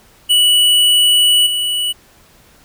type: tone with level steps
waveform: square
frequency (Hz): 2948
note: F#7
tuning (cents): -7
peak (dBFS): -9 / -16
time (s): 0.29-1.93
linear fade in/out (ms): 20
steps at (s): 1.46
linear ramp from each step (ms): 10
effects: pink hiss -48 dBFS RMS until 2.64 s